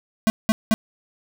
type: tone bursts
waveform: square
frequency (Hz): 220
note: A3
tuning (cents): 0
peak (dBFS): -15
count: 3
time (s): 0.27-0.74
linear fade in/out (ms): 0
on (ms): 30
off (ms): 190
effects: none